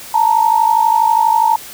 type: tone pair together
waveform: sine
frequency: 880 / 932.3 Hz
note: A5 / A#5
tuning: 0 / 0 cents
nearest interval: minor second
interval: 100 cents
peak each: -12 dBFS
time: 0.14-1.56 s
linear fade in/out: 5 ms
effects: white hiss -33 dBFS RMS until 1.73 s